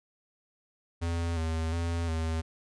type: tone with vibrato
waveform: square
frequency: 82.6 Hz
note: E2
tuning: 4 cents sharp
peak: -29 dBFS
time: 1.01-2.42 s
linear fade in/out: 20 ms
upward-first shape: square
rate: 1.4 Hz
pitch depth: 38 cents each way
effects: resampled to 22050 Hz